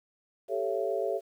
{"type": "chord", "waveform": "sine", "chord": "A dominant seventh", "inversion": "third", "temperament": "equal with one note detuned", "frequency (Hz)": [392, 440, 554.4, 672.3], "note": ["G4", "A4", "C#5", "E5"], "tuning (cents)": [0, 0, 0, 34], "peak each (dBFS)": -33, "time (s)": [0.48, 1.21], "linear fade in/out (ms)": 50, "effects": ["10-bit"]}